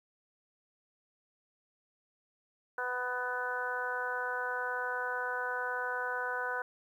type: harmonic tone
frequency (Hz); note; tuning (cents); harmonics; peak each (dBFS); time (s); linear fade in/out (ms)
249; B3; +14; 2 / 3 / 4 / 5 / 6 / 7; -40 / -42 / -39 / -44 / -35 / -47; 2.78-6.62; 2
effects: 11-bit